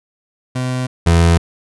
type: tone pair in turn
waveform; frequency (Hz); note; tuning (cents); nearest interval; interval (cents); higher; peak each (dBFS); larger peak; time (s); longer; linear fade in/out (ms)
30% pulse; 127.3 / 84.35; C3 / E2; -47 / +40; perfect fifth; 713; first; -15 / -6; second; 0.55-0.87 / 1.06-1.38; neither; 10
effects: resampled to 24000 Hz